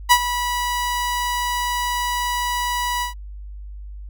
sawtooth tone with ADSR envelope, 977 Hz, B5, 19 cents flat, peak -4 dBFS, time 0.09-3.14 s, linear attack 26 ms, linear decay 63 ms, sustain -13 dB, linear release 120 ms, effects added 50 Hz sine -32 dBFS peak until 4.09 s

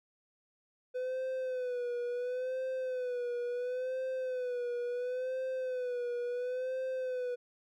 triangle tone with vibrato, 501 Hz, B4, 25 cents sharp, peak -31 dBFS, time 0.94-7.36 s, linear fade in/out 20 ms, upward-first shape sine, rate 0.72 Hz, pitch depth 65 cents each way, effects none

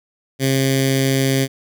10% pulse tone with notch filter, 134.4 Hz, C3, 47 cents sharp, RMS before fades -17 dBFS, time 0.39-1.48 s, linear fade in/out 50 ms, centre 900 Hz, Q 0.51, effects none

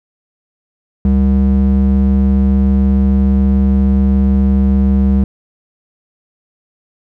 triangle ring-modulated tone, 134.1 Hz, C3, 43 cents sharp, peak -3 dBFS, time 1.05-5.24 s, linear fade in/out 2 ms, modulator 63.4 Hz, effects none

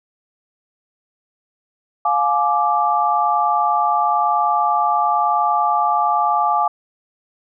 sine chord, D diminished, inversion first, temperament just, 704.8 / 845.8 / 1174.7 Hz, F5 / Ab5 / D6, +16 / +31 / 0 cents, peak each -20 / -18 / -18 dBFS, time 2.05-6.68 s, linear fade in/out 5 ms, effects none

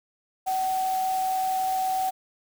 sine tone in noise, 755 Hz, F#5, 35 cents sharp, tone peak -23 dBFS, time 0.46-2.11 s, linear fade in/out 20 ms, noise white, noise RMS -39 dBFS, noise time 0.46-2.11 s, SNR +13 dB, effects none

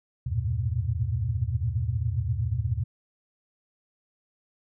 sine tone cluster, 76.7 / 92.1 / 106.7 / 116 / 123.8 Hz, D#2 / F#2 / G#2 / A#2 / B2, -24 / -7 / +47 / -8 / +5 cents, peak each -31 dBFS, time 0.26-2.84 s, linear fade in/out 10 ms, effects none

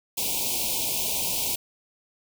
white band-stop noise, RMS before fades -27 dBFS, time 0.17-1.56 s, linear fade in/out 10 ms, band 1000 to 2300 Hz, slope 96 dB/octave, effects none

